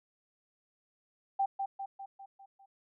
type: tone with echo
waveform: sine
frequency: 784 Hz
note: G5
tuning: in tune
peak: -26 dBFS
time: 1.39-1.46 s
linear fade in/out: 10 ms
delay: 200 ms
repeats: 6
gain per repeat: -5 dB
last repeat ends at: 2.66 s
effects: none